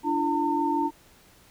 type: tone cluster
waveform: sine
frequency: 292.8 / 338.8 / 906 Hz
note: D4 / E4 / A#5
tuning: -5 / +48 / -50 cents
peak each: -27 / -29 / -25 dBFS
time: 0.03-0.91 s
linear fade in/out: 50 ms
effects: pink hiss -56 dBFS RMS until 1.5 s